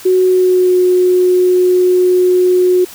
sine tone with pitch glide, 370 to 363.6 Hz, F#4 to F#4, 0 to -30 cents, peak -7 dBFS, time 0.05-2.85 s, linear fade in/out 10 ms, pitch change -30 cents, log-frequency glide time 0.23-0.78 s, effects white hiss -34 dBFS RMS until 2.94 s

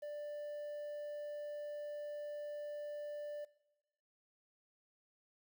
triangle tone with quantisation, 590 Hz, D5, 8 cents sharp, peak -40 dBFS, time 0.02-3.45 s, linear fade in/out 10 ms, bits 11, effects noise-tail reverb RT60 0.9 s tail -19 dB re dry

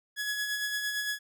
sawtooth tone with tremolo, 1685 Hz, G#6, 25 cents sharp, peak -25 dBFS, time 0.16-1.19 s, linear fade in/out 50 ms, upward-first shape sine, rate 8.8 Hz, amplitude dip 40%, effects none

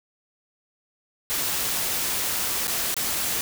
white noise with dropouts, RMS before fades -26 dBFS, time 1.3-3.41 s, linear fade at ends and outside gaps 0 ms, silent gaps 2.671-2.679 / 2.942-2.966 s, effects none

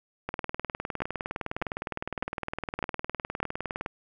two click trains, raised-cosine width 0.5 ms, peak -14 / -16 dBFS, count 5 / 71, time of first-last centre 1.02-3.43 / 0.29-3.861 s, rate 1.66 / 19.6 Hz, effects none

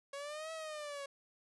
sawtooth linear two-way sweep, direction up then down, 552 to 649 to 552 Hz, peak -38 dBFS, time 0.13-1.06 s, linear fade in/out 5 ms, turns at 0.52 s, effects resampled to 24000 Hz

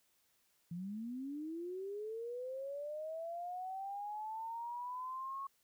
sine linear sweep, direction up, 164.81 to 1104 Hz, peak -40 dBFS, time 0.71-5.47 s, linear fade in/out 5 ms, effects white hiss -75 dBFS RMS until 5.63 s

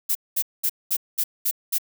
violet noise bursts, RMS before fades -22 dBFS, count 7, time 0.09-1.784 s, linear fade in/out 10 ms, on 62 ms, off 210 ms, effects none

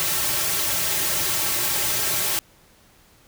white noise with comb filter, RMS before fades -23 dBFS, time 0-2.39 s, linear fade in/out 0 ms, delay 4.1 ms, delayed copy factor -0.95, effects pink hiss -55 dBFS RMS until 3.27 s

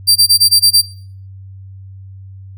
sawtooth tone bursts, 4699 Hz, D8, in tune, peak -3 dBFS, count 7, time 0.07-0.819 s, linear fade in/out 20 ms, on 89 ms, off 21 ms, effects noise-tail reverb RT60 0.5 s tail -19 dB re dry + added 96 Hz sine -31 dBFS peak until 2.57 s

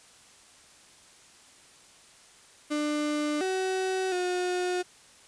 35% pulse tone with pitch steps, 298.3 / 376.6 / 360.8 Hz, D4 / F#4 / F#4, +27 / +31 / -44 cents, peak -25 dBFS, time 2.7-4.83 s, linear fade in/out 20 ms, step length 710 ms, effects white hiss -55 dBFS RMS until 5.27 s + resampled to 22050 Hz

